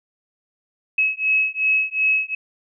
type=beating tone pair; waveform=sine; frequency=2569 / 2571.7 Hz; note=E7 / E7; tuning=-45 / -43 cents; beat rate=2.7 Hz; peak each=-20 dBFS; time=0.98-2.35 s; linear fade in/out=5 ms; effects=none

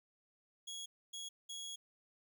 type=tone bursts at uneven times; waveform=25% pulse; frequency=3330 Hz; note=G#7; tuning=4 cents sharp; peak=-40 dBFS; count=3; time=0.67-0.86 / 1.13-1.29 / 1.49-1.76 s; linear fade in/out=10 ms; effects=none

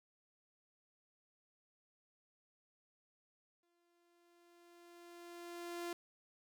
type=tone with exponential growth; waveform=sawtooth; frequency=345.5 Hz; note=F4; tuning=19 cents flat; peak=-36 dBFS; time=3.63-5.93 s; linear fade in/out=2 ms; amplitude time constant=500 ms; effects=none

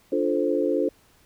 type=chord; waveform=sine; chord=D minor seventh; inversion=none; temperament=equal; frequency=293.7 / 349.2 / 440 / 523.3 Hz; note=D4 / F4 / A4 / C5; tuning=0 / 0 / 0 / 0 cents; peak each=-26 dBFS; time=0.12-0.89 s; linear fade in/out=5 ms; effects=pink hiss -59 dBFS RMS until 1.25 s

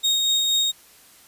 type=tone with tremolo; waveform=35% pulse; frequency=3729 Hz; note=A#7; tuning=in tune; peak=-15 dBFS; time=0.03-0.72 s; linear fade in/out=20 ms; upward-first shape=sine; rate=4.2 Hz; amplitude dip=25%; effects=white hiss -51 dBFS RMS until 1.27 s + resampled to 32000 Hz

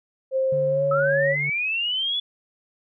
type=tone with pitch glide; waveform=sine; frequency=528 to 553.3 Hz; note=C5 to C#5; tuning=+16 to -3 cents; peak=-19 dBFS; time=0.31-1.36 s; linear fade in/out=50 ms; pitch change=+81 cents; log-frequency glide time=0.67-0.84 s
type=tone; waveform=triangle; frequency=146.3 Hz; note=D3; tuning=6 cents flat; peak=-27 dBFS; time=0.52-1.5 s; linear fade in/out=5 ms
type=linear sweep; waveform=sine; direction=up; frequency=1271 to 3448 Hz; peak=-22 dBFS; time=0.91-2.2 s; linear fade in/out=5 ms
effects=none

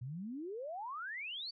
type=exponential sweep; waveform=sine; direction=up; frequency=116.54 to 4661 Hz; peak=-40 dBFS; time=0.01-1.51 s; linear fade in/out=10 ms; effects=none

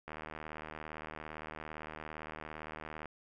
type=click train; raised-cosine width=0.5 ms; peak=-28 dBFS; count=232; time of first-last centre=0.08-3.057 s; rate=77.6 Hz; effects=none

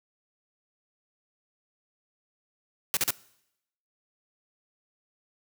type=noise bursts; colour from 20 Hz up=white; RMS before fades=-25 dBFS; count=3; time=2.94-3.106 s; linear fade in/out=0 ms; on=28 ms; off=41 ms; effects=noise-tail reverb RT60 0.8 s tail -22 dB re dry + high-pass 100 Hz 12 dB/octave

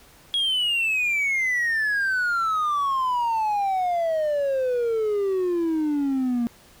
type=exponential sweep; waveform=triangle; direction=down; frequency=3322 to 232.7 Hz; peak=-18 dBFS; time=0.34-6.47 s; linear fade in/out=0 ms; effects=tanh soft clip ceiling -15 dBFS + pink hiss -52 dBFS RMS until 6.8 s

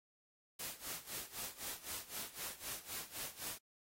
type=noise with tremolo; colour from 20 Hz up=white; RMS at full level=-43 dBFS; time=0.59-3.58 s; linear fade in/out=5 ms; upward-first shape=sine; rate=3.9 Hz; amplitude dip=85%; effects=AAC 48 kbps

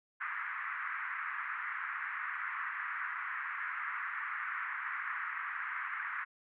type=band-pass noise; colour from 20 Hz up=white; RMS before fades=-39 dBFS; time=0.2-6.25 s; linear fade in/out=20 ms; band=1100 to 2000 Hz; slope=48 dB/octave; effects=none

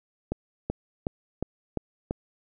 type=accelerating click train; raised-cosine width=2 ms; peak=-14 dBFS; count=6; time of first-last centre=0.32-2.109 s; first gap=380 ms; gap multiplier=0.97; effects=none

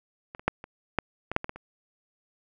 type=clicks; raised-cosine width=0.5 ms; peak=-24 / -28 / -7 / -25 / -8 / -17 / -6 / -18 / -18 / -27 dBFS; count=10; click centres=0.349 / 0.395 / 0.48 / 0.641 / 0.987 / 1.316 / 1.364 / 1.444 / 1.494 / 1.56 s; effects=none

